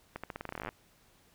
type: accelerating click train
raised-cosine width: 0.5 ms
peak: -23 dBFS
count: 18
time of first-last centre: 0.16-0.69 s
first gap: 76 ms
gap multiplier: 0.87
effects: pink hiss -65 dBFS RMS until 1.34 s